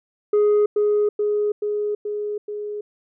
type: tone with echo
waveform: sine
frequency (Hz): 416.9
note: G#4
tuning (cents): +7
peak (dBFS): -11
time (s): 0.33-0.66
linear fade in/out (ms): 5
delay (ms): 430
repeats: 5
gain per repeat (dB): -3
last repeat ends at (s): 2.81
effects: tanh soft clip ceiling -13 dBFS